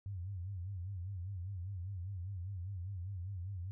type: tone with vibrato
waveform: sine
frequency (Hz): 93.4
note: F#2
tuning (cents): +17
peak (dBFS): -39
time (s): 0.06-3.71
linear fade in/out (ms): 0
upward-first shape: sine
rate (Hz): 5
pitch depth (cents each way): 140
effects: none